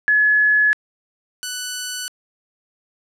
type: tone pair in turn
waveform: sine / 5% pulse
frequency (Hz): 1702 / 1489.1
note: G#6 / F#6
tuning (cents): +42 / +11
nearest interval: major second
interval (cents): 231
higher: first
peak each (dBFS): -12 / -12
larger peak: neither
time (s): 0.08-0.73 / 1.43-2.08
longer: neither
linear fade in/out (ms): 0
effects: low-pass 9000 Hz 12 dB/octave